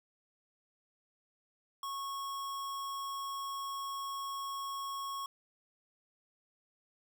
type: tone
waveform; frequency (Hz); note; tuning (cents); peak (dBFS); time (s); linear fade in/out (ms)
square; 1100; C#6; -14; -38; 1.83-5.26; 2
effects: none